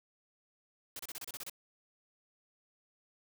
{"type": "noise bursts", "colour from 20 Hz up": "white", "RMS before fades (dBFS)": -43, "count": 9, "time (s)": [0.96, 1.497], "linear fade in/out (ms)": 2, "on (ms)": 33, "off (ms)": 30, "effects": []}